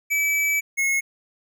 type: tone pair in turn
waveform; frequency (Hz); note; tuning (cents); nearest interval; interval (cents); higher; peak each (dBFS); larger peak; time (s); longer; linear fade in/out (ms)
square; 2300 / 2174; D7 / C#7; -37 / -34; minor second; 97; first; -20; neither; 0.1-0.61 / 0.77-1.01; first; 20
effects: none